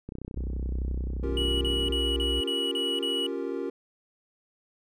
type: click train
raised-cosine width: 3 ms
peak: -24 dBFS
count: 58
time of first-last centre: 0.09-1.894 s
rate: 31.6 Hz
type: tone with vibrato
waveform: sine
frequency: 61.74 Hz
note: B1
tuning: in tune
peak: -28 dBFS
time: 0.36-2.41 s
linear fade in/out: 10 ms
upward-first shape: sine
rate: 8 Hz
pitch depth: 8 cents each way
type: chord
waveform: triangle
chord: G half-diminished seventh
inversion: second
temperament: equal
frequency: 277.2 / 349.2 / 392 / 466.2 Hz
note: Db4 / F4 / G4 / Bb4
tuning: 0 / 0 / 0 / 0 cents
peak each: -33 dBFS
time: 1.23-3.7 s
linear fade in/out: 5 ms
type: tone bursts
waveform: triangle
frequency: 2928 Hz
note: F#7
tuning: 19 cents flat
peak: -26 dBFS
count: 7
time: 1.37-3.266 s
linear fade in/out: 2 ms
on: 240 ms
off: 36 ms
effects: none